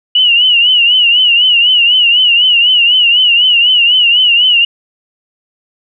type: tone with vibrato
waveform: sine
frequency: 2895 Hz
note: F#7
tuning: 38 cents flat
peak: -5 dBFS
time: 0.15-4.65 s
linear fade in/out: 5 ms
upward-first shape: triangle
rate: 4 Hz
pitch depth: 110 cents each way
effects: none